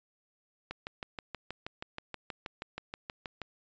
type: click train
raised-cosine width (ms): 0.3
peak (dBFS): -22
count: 18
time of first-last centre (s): 0.71-3.417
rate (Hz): 6.28
effects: resampled to 16000 Hz